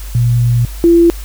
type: tone pair in turn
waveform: sine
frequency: 120 / 339.4 Hz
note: B2 / F4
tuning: -49 / -49 cents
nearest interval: octave + tritone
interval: 1800 cents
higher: second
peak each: -8 / -4 dBFS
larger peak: second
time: 0.15-0.65 / 0.84-1.1 s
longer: first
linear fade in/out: 0 ms
effects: added 50 Hz sine -23 dBFS peak until 1.24 s + white hiss -35 dBFS RMS until 1.24 s